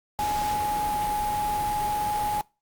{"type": "tone in noise", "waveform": "sine", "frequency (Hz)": 837, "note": "G#5", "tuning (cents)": 13, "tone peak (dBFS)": -24, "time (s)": [0.19, 2.41], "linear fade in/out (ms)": 0, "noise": "pink", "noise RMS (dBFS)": -34, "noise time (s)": [0.19, 2.41], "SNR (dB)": 7, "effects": ["noise-tail reverb RT60 0.3 s tail -24 dB re dry", "Opus 48 kbps"]}